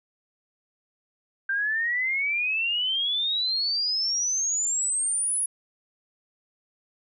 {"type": "exponential sweep", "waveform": "sine", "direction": "up", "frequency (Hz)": [1568, 10548], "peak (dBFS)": -23, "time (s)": [1.49, 5.46], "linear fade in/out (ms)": 5, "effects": []}